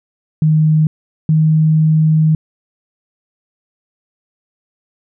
sine tone pair in turn, 155.56 / 156.82 Hz, D#3 / D#3, 0 / +14 cents, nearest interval unison, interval 14 cents, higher second, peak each -8 dBFS, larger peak neither, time 0.42-0.87 / 1.29-2.35 s, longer second, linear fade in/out 2 ms, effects none

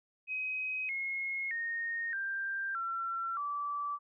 sine tone with pitch steps, 2527 / 2162 / 1849.9 / 1582.7 / 1354.2 / 1158.6 Hz, D#7 / C#7 / A#6 / G6 / E6 / D6, +26 / -44 / -14 / +16 / +46 / -24 cents, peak -33 dBFS, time 0.27-3.99 s, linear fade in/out 50 ms, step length 620 ms, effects none

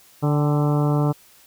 harmonic tone with a mistuned harmonic, 146.83 Hz, D3, in tune, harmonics 1 / 2 / 3 / 4 / 5 / 6 / 7 / 8 / 9, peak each -18 / -24 / -28 / -30 / -32 / -34 / -35 / -36 / -37 dBFS, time 0.22-1.13 s, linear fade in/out 20 ms, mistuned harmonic 5, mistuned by +52 cents, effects white hiss -52 dBFS RMS until 1.46 s

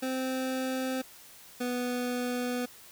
25% pulse tone pair in turn, 260 / 246.8 Hz, C4 / B3, -11 / -1 cents, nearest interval minor second, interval 90 cents, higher first, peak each -26 dBFS, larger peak neither, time 0.02-1.02 / 1.6-2.66 s, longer second, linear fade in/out 10 ms, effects white hiss -52 dBFS RMS until 2.91 s

